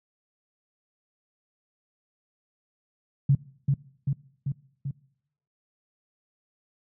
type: tone with echo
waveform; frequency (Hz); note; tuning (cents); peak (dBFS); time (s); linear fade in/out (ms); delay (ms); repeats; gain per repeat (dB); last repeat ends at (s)
sine; 138.59; C#3; 0; -15; 3.29-3.35; 5; 390; 4; -3; 4.91
effects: noise-tail reverb RT60 0.8 s tail -23 dB re dry + high-pass 80 Hz 12 dB/octave